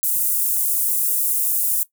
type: high-pass noise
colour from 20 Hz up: pink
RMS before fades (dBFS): -20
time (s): 0.03-1.83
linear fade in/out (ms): 0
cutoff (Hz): 10000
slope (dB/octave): 24
effects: noise-tail reverb RT60 0.1 s tail -17 dB re dry